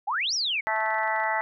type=exponential two-way sweep; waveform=sine; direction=up then down; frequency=740 to 5920 to 2122 Hz; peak=-24 dBFS; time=0.07-0.61 s; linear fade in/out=10 ms; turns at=0.34 s
type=harmonic tone; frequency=218.7 Hz; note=A3; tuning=10 cents flat; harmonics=3 / 4 / 5 / 6 / 7 / 8 / 9; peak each=-32 / -27 / -36 / -34 / -35 / -36 / -29 dBFS; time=0.67-1.41 s; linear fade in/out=0 ms
type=clicks; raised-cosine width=0.3 ms; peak=-34 dBFS; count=11; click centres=0.762 / 0.805 / 0.861 / 0.906 / 0.944 / 0.985 / 1.034 / 1.077 / 1.162 / 1.201 / 1.237 s
effects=none